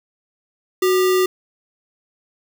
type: tone with sample-and-hold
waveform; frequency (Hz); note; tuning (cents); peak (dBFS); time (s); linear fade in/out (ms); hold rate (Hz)
sine; 370; F#4; 0; -13; 0.82-1.26; 5; 1575
effects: none